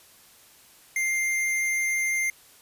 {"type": "tone", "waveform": "square", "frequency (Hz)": 2102, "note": "C7", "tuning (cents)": 7, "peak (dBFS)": -24, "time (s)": [0.96, 2.3], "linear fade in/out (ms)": 2, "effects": ["white hiss -54 dBFS RMS until 2.61 s", "resampled to 32000 Hz"]}